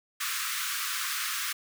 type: high-pass noise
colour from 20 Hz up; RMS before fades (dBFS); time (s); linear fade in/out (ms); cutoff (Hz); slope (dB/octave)
pink; -32; 0.2-1.53; 10; 1100; 96
effects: none